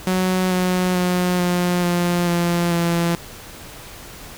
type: tone with pitch steps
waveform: sawtooth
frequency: 185 / 182.45 / 179.94 / 177.46 / 175.02 / 172.61 / 170.23 Hz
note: F#3 / F#3 / F#3 / F3 / F3 / F3 / F3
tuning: 0 / -24 / -48 / +28 / +4 / -20 / -44 cents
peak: -13 dBFS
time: 0.07-3.15 s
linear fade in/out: 0 ms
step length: 440 ms
effects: pink hiss -38 dBFS RMS until 4.37 s